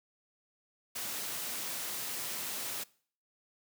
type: high-pass noise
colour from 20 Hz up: white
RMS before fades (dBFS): -38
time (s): 0.95-2.84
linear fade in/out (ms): 10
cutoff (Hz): 120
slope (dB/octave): 12
effects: noise-tail reverb RT60 0.5 s tail -22 dB re dry